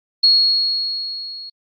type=tone with level ramp; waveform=sine; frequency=4317 Hz; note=C#8; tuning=47 cents flat; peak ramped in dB=-8 to -31 dBFS; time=0.23-1.5 s; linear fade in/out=10 ms; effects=AAC 32 kbps